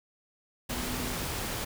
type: tone in noise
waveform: sine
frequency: 250.1 Hz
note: B3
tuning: 22 cents sharp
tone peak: -38 dBFS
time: 0.7-1.13 s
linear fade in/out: 10 ms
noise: pink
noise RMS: -34 dBFS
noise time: 0.69-1.65 s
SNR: -7 dB
effects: none